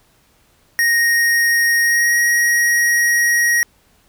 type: tone with pitch glide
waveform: square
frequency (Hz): 1866 to 1891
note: A#6 to A#6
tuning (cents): +1 to +24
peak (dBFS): -13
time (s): 0.79-3.63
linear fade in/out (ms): 0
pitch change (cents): +23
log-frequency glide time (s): 1.8-2.17
effects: pink hiss -56 dBFS RMS until 4.08 s